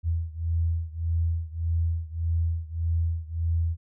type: beating tone pair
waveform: sine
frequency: 82.41 / 84.11 Hz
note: E2 / E2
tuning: 0 / +35 cents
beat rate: 1.7 Hz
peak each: -26 / -28 dBFS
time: 0.03-3.77 s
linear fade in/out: 50 ms
effects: none